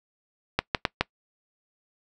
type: clicks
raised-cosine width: 0.3 ms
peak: -5 dBFS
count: 4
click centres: 0.59 / 0.748 / 0.852 / 1.01 s
effects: noise-tail reverb RT60 0.1 s tail -22 dB re dry